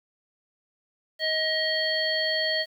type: harmonic tone with a mistuned harmonic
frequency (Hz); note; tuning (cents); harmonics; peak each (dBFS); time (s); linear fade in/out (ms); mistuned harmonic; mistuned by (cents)
631; D#5; +24; 1 / 3 / 5 / 7; -29 / -28 / -31 / -28; 1.19-2.66; 50; 5; +30
effects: 9-bit